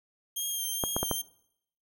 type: tone with vibrato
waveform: 5% pulse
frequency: 3199 Hz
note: G7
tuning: 34 cents sharp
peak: -23 dBFS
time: 0.36-1.22 s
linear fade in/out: 10 ms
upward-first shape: sine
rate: 2.3 Hz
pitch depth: 28 cents each way
type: clicks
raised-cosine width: 1 ms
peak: -14 dBFS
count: 4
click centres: 0.838 / 0.965 / 1.03 / 1.113 s
effects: noise-tail reverb RT60 0.7 s tail -21 dB re dry